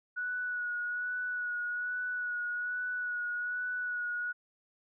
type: tone with vibrato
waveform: sine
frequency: 1467 Hz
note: F#6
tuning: 15 cents flat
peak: -32 dBFS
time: 0.16-4.33 s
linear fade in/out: 20 ms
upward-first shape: sine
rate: 1.2 Hz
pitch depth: 21 cents each way
effects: none